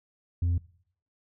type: tone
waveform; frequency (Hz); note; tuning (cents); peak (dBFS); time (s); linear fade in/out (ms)
sine; 86.7; F2; -12; -20; 0.42-0.58; 5
effects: noise-tail reverb RT60 0.6 s tail -22 dB re dry + tanh soft clip ceiling -22 dBFS